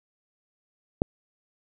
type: click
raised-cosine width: 2 ms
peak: -8 dBFS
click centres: 1.019 s
effects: none